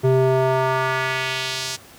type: tone with band-pass filter sweep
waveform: square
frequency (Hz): 130.81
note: C3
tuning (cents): 0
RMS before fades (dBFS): -20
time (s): 0.03-1.77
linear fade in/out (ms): 20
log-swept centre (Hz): 320 to 6100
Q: 1.3
effects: pink hiss -45 dBFS RMS until 1.98 s + high-pass 80 Hz 12 dB/octave